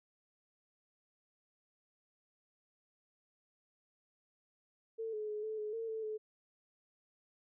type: tone with pitch steps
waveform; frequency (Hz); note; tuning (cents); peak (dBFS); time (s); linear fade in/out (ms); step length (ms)
sine; 448.7 / 426.6 / 422.6 / 435.7 / 424.3 / 453.7 / 442.1 / 431; A4 / G#4 / G#4 / A4 / G#4 / A#4 / A4 / A4; +34 / +46 / +30 / -17 / +37 / -47 / +8 / -36; -37; 4.98-6.18; 20; 150
effects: none